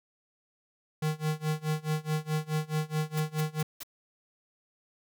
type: tone with tremolo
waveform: square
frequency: 154.6 Hz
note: D#3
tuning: 11 cents flat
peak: -26 dBFS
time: 1.02-3.63 s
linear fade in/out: 5 ms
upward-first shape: sine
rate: 4.7 Hz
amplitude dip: 95%
type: noise bursts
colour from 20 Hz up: white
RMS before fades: -40 dBFS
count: 4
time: 3.17-3.834 s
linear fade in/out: 5 ms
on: 31 ms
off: 180 ms
effects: none